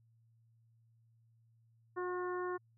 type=harmonic tone with a mistuned harmonic; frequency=360.2 Hz; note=F#4; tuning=46 cents flat; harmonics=1 / 2 / 3 / 4 / 5; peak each=-37 / -48 / -42 / -48 / -51 dBFS; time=1.96-2.58 s; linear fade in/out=20 ms; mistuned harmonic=2; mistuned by=+17 cents; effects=added 114 Hz sine -66 dBFS peak until 2.77 s